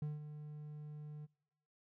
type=tone with ADSR envelope; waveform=triangle; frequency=150 Hz; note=D3; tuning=37 cents sharp; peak=-34 dBFS; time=0.02-1.27 s; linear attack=3 ms; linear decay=170 ms; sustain=-10 dB; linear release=28 ms; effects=noise-tail reverb RT60 0.8 s tail -25 dB re dry